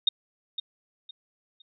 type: tone with echo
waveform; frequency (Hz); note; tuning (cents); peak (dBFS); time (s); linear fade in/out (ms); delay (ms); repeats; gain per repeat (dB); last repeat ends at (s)
sine; 3700; A#7; -14; -17; 0.07-0.09; 5; 510; 3; -11; 1.62
effects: none